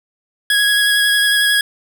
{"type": "tone with vibrato", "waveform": "25% pulse", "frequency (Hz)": 1661.2, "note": "G#6", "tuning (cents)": 0, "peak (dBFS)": -8, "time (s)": [0.5, 1.61], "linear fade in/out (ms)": 2, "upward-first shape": "sine", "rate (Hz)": 11, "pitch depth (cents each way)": 13, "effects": []}